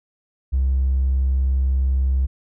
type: tone with tanh clipping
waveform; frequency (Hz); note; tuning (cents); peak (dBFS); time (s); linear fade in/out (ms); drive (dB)
triangle; 65.9; C2; +13; -15; 0.52-2.27; 20; 1
effects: none